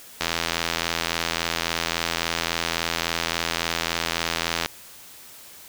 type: click train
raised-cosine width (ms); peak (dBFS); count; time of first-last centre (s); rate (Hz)
0.2; -5; 373; 0.21-4.66; 83.6
effects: white hiss -45 dBFS RMS until 5.68 s